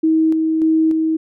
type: tone with tremolo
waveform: sine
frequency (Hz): 318.9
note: D#4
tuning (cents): +43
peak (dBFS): -11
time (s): 0.03-1.17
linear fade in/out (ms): 10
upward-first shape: square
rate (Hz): 1.7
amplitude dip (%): 30
effects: none